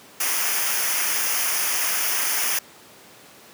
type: noise with comb filter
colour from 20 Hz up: white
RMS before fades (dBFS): -23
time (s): 0.2-2.59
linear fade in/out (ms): 5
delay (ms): 0.25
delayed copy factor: -0.7
effects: pink hiss -47 dBFS RMS until 3.53 s + high-pass 200 Hz 12 dB/octave